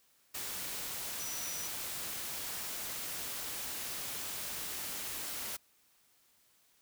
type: tone in noise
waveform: sine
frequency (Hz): 5880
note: F#8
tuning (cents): -12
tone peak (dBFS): -42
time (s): 1.19-1.68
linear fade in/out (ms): 10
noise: white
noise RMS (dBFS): -40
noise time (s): 0.34-5.57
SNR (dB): -5
effects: white hiss -69 dBFS RMS until 6.81 s